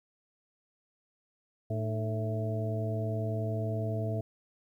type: harmonic tone with a mistuned harmonic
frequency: 110 Hz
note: A2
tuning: in tune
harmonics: 1 / 2 / 3 / 4 / 5 / 6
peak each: -31 / -40 / -42 / -40 / -48 / -37 dBFS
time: 1.7-4.21 s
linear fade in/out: 5 ms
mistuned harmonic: 3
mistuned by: -100 cents
effects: 11-bit